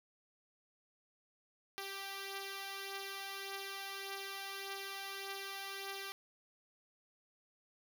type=beating tone pair; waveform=5% pulse; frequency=392 / 393.7 Hz; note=G4 / G4; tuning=0 / +8 cents; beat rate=1.7 Hz; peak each=-32 / -38 dBFS; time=1.78-6.12 s; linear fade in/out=0 ms; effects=none